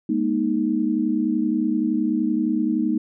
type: chord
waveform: sine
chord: Ab suspended second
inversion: none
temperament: equal with one note detuned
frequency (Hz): 207.7 / 238.3 / 311.1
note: Ab3 / Bb3 / Eb4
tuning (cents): 0 / +38 / 0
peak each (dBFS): -25 / -23 / -22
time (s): 0.09-2.98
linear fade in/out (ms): 5
effects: none